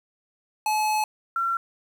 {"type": "tone pair in turn", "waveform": ["square", "sine"], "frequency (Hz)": [857, 1360.4], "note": ["A5", "F6"], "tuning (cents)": [-46, -46], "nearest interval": "minor sixth", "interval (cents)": 800, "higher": "second", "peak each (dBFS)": -22, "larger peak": "neither", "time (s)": [[0.66, 1.04], [1.36, 1.57]], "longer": "first", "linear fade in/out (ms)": 2, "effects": ["9-bit"]}